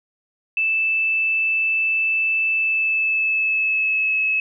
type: tone with pitch glide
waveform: sine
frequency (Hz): 2637 to 2584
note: E7 to E7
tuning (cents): 0 to -35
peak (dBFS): -17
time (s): 0.57-4.4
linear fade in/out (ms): 2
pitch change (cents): -35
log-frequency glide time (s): 2.52-4.17
effects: none